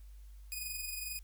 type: tone with amplitude modulation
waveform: 5% pulse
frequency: 2481 Hz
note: D#7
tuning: 6 cents flat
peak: -27 dBFS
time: 0.52-1.19 s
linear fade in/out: 0 ms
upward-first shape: sine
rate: 22.2 Hz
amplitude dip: 45%
effects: added 50 Hz sine -49 dBFS peak until 1.23 s + white hiss -70 dBFS RMS until 1.23 s